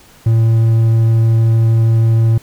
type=tone; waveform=triangle; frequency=113.3 Hz; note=A#2; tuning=49 cents flat; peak=-6 dBFS; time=0.26-2.38 s; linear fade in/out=5 ms; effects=pink hiss -44 dBFS RMS until 2.42 s